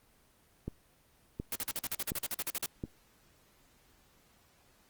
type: click train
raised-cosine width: 3 ms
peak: -23 dBFS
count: 4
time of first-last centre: 0.68-2.838 s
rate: 1.39 Hz
type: noise bursts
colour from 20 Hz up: white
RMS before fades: -34 dBFS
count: 15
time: 1.52-2.66 s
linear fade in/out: 2 ms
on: 34 ms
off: 45 ms
effects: pink hiss -66 dBFS RMS until 4.89 s + Opus 24 kbps